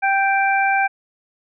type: harmonic tone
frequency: 784 Hz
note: G5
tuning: in tune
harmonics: 1 / 2 / 3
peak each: -17 / -20 / -22 dBFS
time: 0.02-0.88 s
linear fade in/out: 20 ms
effects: none